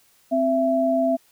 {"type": "tone pair together", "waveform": "sine", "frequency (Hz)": [261.6, 667], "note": ["C4", "E5"], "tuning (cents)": [0, 20], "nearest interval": "octave + major third", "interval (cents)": 1620, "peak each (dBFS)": [-22, -19], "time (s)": [0.31, 1.17], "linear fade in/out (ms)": 20, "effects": ["white hiss -59 dBFS RMS until 1.31 s"]}